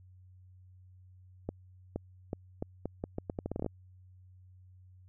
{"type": "accelerating click train", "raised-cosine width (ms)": 2, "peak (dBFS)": -21, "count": 16, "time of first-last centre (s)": [1.49, 3.663], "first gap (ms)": 470, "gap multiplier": 0.79, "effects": ["added 92 Hz sine -54 dBFS peak until 5.08 s"]}